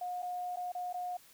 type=tone with dropouts; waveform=sine; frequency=719 Hz; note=F#5; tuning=50 cents flat; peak=-35 dBFS; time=0.01-1.17 s; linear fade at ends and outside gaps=5 ms; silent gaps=0.222-0.227 / 0.56-0.569 / 0.72-0.749 / 0.928-0.941 s; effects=white hiss -60 dBFS RMS until 1.33 s